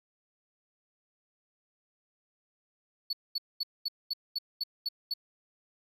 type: tone bursts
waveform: triangle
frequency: 4435 Hz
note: C#8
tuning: in tune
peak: -28 dBFS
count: 9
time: 3.1-5.139 s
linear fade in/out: 5 ms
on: 31 ms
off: 220 ms
effects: none